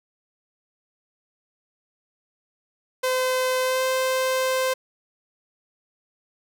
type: tone with pitch glide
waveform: sawtooth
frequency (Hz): 513 to 519.3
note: C5 to C5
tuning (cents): -34 to -13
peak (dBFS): -17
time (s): 3.03-4.74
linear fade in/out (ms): 10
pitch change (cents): +21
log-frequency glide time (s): 3.63-3.83
effects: none